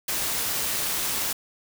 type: noise with amplitude modulation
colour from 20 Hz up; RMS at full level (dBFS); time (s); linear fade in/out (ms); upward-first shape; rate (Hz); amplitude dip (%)
white; -25; 0.08-1.33; 5; sine; 208; 45
effects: none